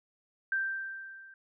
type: tone with level ramp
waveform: sine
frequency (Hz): 1569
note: G6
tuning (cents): +1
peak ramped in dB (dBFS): -26 to -50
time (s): 0.52-1.34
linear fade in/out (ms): 2
effects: none